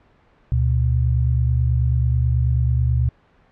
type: tone pair together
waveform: sine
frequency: 72.2 / 121.43 Hz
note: D2 / B2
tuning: -29 / -29 cents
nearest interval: major sixth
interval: 900 cents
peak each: -18 dBFS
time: 0.52-3.09 s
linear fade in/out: 0 ms
effects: pink hiss -56 dBFS RMS until 3.51 s + low-pass 2000 Hz 12 dB/octave